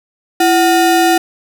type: ring-modulated tone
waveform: square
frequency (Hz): 541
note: C#5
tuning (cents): -42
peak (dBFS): -6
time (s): 0.4-1.18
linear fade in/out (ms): 5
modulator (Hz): 205
effects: none